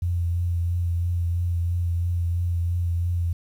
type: tone with vibrato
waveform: sine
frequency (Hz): 86.5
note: F2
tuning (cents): -16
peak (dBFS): -21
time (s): 0.02-3.33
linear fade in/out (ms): 5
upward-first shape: triangle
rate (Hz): 3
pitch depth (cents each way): 28
effects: 9-bit